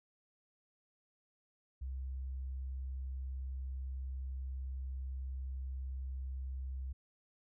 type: tone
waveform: sine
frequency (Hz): 65.6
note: C2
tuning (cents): +5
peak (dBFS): -38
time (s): 1.81-6.93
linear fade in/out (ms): 10
effects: none